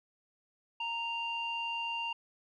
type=tone with low-pass filter; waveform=square; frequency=929 Hz; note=A#5; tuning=6 cents flat; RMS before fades=-36 dBFS; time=0.8-2.13 s; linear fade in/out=5 ms; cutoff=2600 Hz; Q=5.5; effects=none